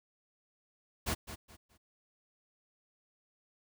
pink noise with echo, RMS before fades -33 dBFS, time 1.06-1.15 s, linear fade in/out 20 ms, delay 210 ms, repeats 3, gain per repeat -11 dB, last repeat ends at 1.78 s, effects none

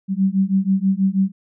sine beating tone pair, 189.6 / 195.8 Hz, F#3 / G3, +43 / -2 cents, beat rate 6.2 Hz, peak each -18 dBFS, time 0.08-1.32 s, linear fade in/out 50 ms, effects none

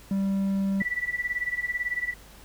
triangle tone, 195.4 Hz, G3, 5 cents flat, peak -21 dBFS, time 0.11-0.82 s, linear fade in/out 2 ms
sine tone with tremolo, 1963 Hz, B6, 11 cents flat, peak -23 dBFS, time 0.8-2.14 s, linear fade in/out 10 ms, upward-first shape sine, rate 18 Hz, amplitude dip 85%
effects added 50 Hz sine -51 dBFS peak until 2.44 s + pink hiss -51 dBFS RMS until 2.44 s

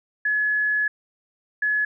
sine tone pair in turn, 1700 / 1700 Hz, G#6 / G#6, +40 / +40 cents, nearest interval unison, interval 0 cents, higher neither, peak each -19 dBFS, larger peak neither, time 0.25-0.88 / 1.62-1.85 s, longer first, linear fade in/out 5 ms, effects none

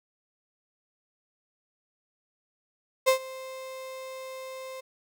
35% pulse tone with ADSR envelope, 523.3 Hz, C5, in tune, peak -15 dBFS, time 3.06-4.81 s, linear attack 23 ms, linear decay 99 ms, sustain -21 dB, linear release 12 ms, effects none

